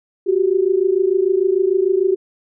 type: tone pair together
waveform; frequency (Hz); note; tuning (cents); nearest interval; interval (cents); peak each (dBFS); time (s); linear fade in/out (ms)
sine; 365.3 / 392; F#4 / G4; -22 / 0; minor second; 122; -16; 0.26-2.16; 20
effects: none